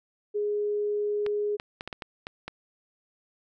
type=tone; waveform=sine; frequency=415.3 Hz; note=G#4; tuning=in tune; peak=-25 dBFS; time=0.34-1.57 s; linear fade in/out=20 ms
type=clicks; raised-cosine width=0.3 ms; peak=-19 dBFS; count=8; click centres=1.264 / 1.599 / 1.809 / 1.876 / 1.928 / 2.022 / 2.269 / 2.48 s
effects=none